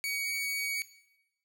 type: tone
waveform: sawtooth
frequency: 2251 Hz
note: C#7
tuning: 26 cents sharp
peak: -28 dBFS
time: 0.04-0.82 s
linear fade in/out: 0 ms
effects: noise-tail reverb RT60 0.9 s tail -17 dB re dry